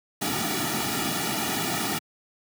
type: noise with comb filter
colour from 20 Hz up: pink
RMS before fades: -27 dBFS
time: 0.21-1.99 s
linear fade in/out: 10 ms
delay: 1.9 ms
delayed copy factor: -0.95
effects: high-pass 150 Hz 12 dB/octave